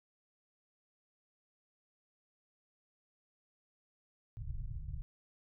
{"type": "low-pass noise", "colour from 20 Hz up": "pink", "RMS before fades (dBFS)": -41, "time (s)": [4.37, 5.02], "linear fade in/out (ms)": 0, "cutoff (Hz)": 140, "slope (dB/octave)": 48, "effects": []}